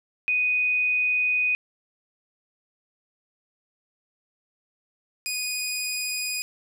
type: tone pair in turn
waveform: sine / 15% pulse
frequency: 2489 / 2478 Hz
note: D#7 / D#7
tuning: 0 / -8 cents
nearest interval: unison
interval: 8 cents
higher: first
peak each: -20 dBFS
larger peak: neither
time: 0.28-1.55 / 5.26-6.42 s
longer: first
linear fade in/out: 0 ms
effects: none